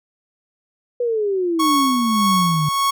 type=exponential sweep; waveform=sine; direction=down; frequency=493.9 to 146.83 Hz; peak=-17 dBFS; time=1-2.69 s; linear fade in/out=5 ms
type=tone with tremolo; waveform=45% pulse; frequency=1105 Hz; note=C#6; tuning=6 cents flat; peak=-15 dBFS; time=1.59-2.91 s; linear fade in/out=10 ms; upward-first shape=sine; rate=1.7 Hz; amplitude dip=50%
effects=none